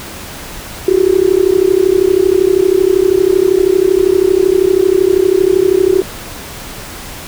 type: tone with amplitude modulation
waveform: sine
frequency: 375.6 Hz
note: F#4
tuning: 26 cents sharp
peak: -3 dBFS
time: 0.88-6.02 s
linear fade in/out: 2 ms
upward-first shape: sine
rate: 32.7 Hz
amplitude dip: 95%
effects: pink hiss -28 dBFS RMS until 7.27 s